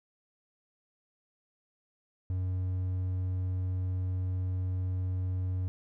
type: tone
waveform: triangle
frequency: 92.2 Hz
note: F#2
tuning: 6 cents flat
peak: -27 dBFS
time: 2.3-5.68 s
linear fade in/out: 0 ms
effects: none